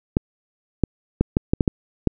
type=clicks; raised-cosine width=3 ms; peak=-3 dBFS; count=8; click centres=0.169 / 0.837 / 1.21 / 1.369 / 1.535 / 1.608 / 1.678 / 2.073 s; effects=none